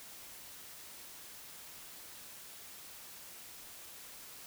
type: silence
effects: white hiss -51 dBFS RMS until 4.46 s